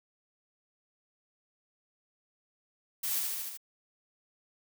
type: noise with echo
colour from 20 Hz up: blue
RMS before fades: -33 dBFS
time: 3.03-3.2 s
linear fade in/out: 10 ms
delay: 75 ms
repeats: 5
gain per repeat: -2 dB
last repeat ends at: 3.575 s
effects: none